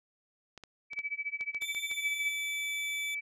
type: clicks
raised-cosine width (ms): 0.2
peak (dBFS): -29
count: 9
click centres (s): 0.577 / 0.637 / 0.933 / 0.99 / 1.41 / 1.547 / 1.622 / 1.748 / 1.914
type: tone with tremolo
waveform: sine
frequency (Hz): 2295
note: D7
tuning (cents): -40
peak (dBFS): -30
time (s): 0.9-2.33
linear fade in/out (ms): 50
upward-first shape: sine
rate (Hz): 14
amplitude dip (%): 95
type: tone with pitch glide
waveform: sawtooth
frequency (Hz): 3546 to 3497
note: A7 to A7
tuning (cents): +13 to -11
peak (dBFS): -36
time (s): 1.61-3.15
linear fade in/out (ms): 10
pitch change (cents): -24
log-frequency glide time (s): 1.9-2.02
type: tone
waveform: sine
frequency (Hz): 2301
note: D7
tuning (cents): -36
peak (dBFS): -33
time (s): 2.01-3.21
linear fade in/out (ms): 20
effects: none